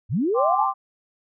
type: linear sweep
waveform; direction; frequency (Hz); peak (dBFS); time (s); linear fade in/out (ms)
sine; up; 80.2 to 932.3; -19; 0.09-0.67; 50
type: chord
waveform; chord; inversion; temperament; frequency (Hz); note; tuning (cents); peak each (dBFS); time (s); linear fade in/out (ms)
sine; G suspended fourth; none; just; 784 / 1045.3 / 1176; G5 / C6 / D6; 0 / -2 / +2; -24; 0.34-0.74; 50
effects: none